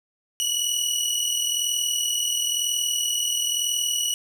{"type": "tone pair together", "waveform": "20% pulse", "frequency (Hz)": [2910, 2951], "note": ["F#7", "F#7"], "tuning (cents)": [-29, -5], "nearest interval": "unison", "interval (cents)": 24, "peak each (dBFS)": -20, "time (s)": [0.4, 4.14], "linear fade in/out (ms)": 0, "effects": []}